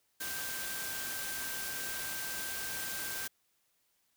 sine tone in noise, 1568 Hz, G6, in tune, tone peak -43 dBFS, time 0.2-3.28 s, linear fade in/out 10 ms, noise white, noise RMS -39 dBFS, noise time 0.2-3.28 s, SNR -7 dB, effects white hiss -75 dBFS RMS until 4.16 s

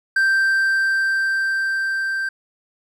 triangle tone with level ramp, 1568 Hz, G6, in tune, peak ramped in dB -12 to -19 dBFS, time 0.16-2.29 s, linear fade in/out 5 ms, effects none

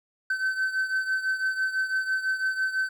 triangle beating tone pair, 1532 / 1538 Hz, G6 / G6, -40 / -33 cents, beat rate 6 Hz, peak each -24 / -29 dBFS, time 0.3-2.89 s, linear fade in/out 5 ms, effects none

